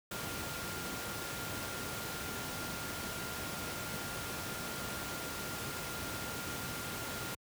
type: tone in noise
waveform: sine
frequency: 1400 Hz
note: F6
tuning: 4 cents sharp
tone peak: -46 dBFS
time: 0.11-7.35 s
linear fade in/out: 5 ms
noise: pink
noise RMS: -40 dBFS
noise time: 0.11-7.35 s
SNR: -9 dB
effects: high-pass 80 Hz 12 dB/octave